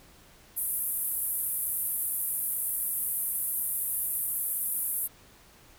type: band-pass noise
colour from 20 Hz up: white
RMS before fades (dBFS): -31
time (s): 0.56-5.08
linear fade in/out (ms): 20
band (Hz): 9900 to 14000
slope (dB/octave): 48
effects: pink hiss -56 dBFS RMS until 5.78 s